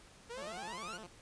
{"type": "exponential sweep", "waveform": "sawtooth", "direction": "up", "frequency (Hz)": [451.5, 1500], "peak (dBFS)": -39, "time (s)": [0.29, 0.98], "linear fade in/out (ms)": 20}
{"type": "tone with vibrato", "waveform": "10% pulse", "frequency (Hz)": 196, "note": "G3", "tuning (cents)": 0, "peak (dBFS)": -39, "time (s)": [0.37, 1.07], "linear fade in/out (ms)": 10, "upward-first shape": "square", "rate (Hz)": 9.8, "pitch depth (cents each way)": 190}
{"effects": ["pink hiss -59 dBFS RMS until 1.21 s", "resampled to 22050 Hz"]}